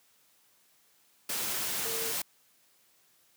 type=tone in noise; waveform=sine; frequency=452.9 Hz; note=A#4; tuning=50 cents flat; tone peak=-39 dBFS; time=1.85-2.12 s; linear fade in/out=5 ms; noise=white; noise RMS=-33 dBFS; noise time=1.29-2.22 s; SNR=-9 dB; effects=white hiss -66 dBFS RMS until 3.36 s + high-pass 100 Hz 12 dB/octave